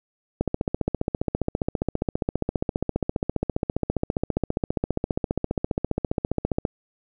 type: click train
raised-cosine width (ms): 2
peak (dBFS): -9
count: 94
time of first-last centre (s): 0.41-6.652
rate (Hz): 14.9
effects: none